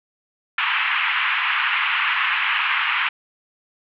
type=band-pass noise; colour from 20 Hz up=white; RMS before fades=-21 dBFS; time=0.58-3.09 s; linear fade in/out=5 ms; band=960 to 2900 Hz; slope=48 dB/octave; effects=none